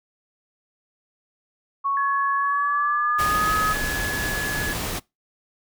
sine tone with pitch glide, 1109 to 1266.6 Hz, C#6 to D#6, 0 to +30 cents, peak -20 dBFS, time 1.84-3.74 s, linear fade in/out 20 ms, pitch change +230 cents, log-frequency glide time 2.36-3.53 s
sine tone, 1696 Hz, G#6, 36 cents sharp, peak -26 dBFS, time 1.97-4.73 s, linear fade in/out 2 ms
pink noise, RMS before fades -28 dBFS, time 3.18-5 s, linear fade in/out 20 ms
effects noise-tail reverb RT60 0.2 s tail -23 dB re dry

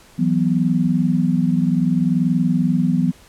sine chord, E suspended second, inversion none, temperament just, 164.81 / 185.42 / 247.2 Hz, E3 / F#3 / B3, 0 / +4 / +2 cents, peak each -19 dBFS, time 0.18-3.12 s, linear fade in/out 20 ms, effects pink hiss -48 dBFS RMS until 3.28 s + low-pass 12000 Hz 12 dB/octave

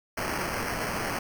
blue noise with sample-and-hold, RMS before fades -31 dBFS, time 0.17-1.19 s, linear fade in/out 5 ms, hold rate 3675 Hz, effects none

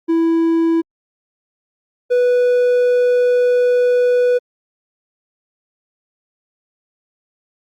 triangle tone pair in turn, 330 / 492.6 Hz, E4 / B4, +2 / -5 cents, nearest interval perfect fifth, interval 693 cents, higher second, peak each -10 / -9 dBFS, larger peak second, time 0.08-0.82 / 2.1-4.39 s, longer second, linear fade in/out 20 ms, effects Opus 48 kbps

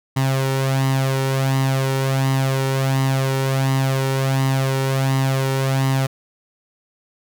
sawtooth tone with flanger, 134 Hz, C3, 42 cents sharp, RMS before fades -19 dBFS, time 0.16-6.07 s, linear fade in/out 10 ms, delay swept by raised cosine 1 to 2.2 ms, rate 1.4 Hz, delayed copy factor +0.6, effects none

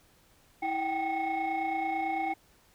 sine tone cluster, 324.9 / 756 / 785 / 2186 Hz, E4 / F#5 / G5 / C#7, -25 / +37 / +2 / -25 cents, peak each -35 / -36 / -29 / -36 dBFS, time 0.62-2.34 s, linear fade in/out 10 ms, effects tanh soft clip ceiling -23 dBFS + pink hiss -63 dBFS RMS until 2.74 s

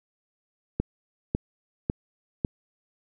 click train, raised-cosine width 3 ms, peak -11 dBFS, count 4, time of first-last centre 0.8-2.448 s, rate 1.82 Hz, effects none

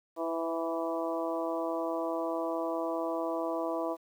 harmonic tone with a mistuned harmonic, 164.81 Hz, E3, in tune, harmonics 2 / 3 / 4 / 5 / 6 / 7, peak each -35 / -37 / -34 / -44 / -39 / -42 dBFS, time 0.16-3.97 s, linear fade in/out 50 ms, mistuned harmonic 3, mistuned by +16 cents, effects 10-bit

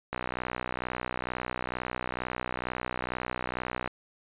click train, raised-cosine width 0.5 ms, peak -16 dBFS, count 234, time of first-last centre 0.13-3.876 s, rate 62.2 Hz, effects resampled to 8000 Hz

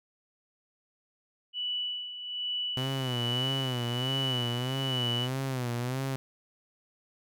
sine tone with tremolo, 2960 Hz, F#7, in tune, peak -29 dBFS, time 1.53-5.29 s, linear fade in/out 50 ms, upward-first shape sine, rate 1.2 Hz, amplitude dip 65%
sawtooth tone with vibrato, 126.9 Hz, B2, 47 cents sharp, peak -26 dBFS, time 2.77-6.16 s, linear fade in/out 0 ms, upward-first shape sine, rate 1.6 Hz, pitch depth 110 cents each way
effects none

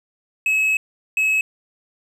triangle tone bursts at uneven times, 2574 Hz, E7, 42 cents flat, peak -14 dBFS, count 2, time 0.46-0.77 / 1.17-1.41 s, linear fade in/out 2 ms, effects none

